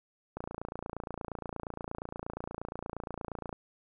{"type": "click train", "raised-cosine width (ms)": 1, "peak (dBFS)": -23, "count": 91, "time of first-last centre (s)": [0.37, 3.528], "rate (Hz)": 28.5, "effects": []}